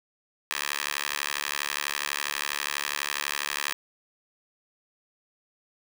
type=tone with high-pass filter; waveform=10% pulse; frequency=72.2 Hz; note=D2; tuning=29 cents flat; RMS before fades=-31 dBFS; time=0.51-3.73 s; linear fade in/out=0 ms; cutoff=1700 Hz; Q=1; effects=none